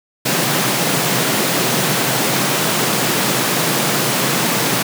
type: high-pass noise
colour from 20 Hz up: pink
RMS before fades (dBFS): -17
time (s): 0.25-4.83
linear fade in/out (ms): 10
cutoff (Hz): 120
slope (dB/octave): 96
effects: none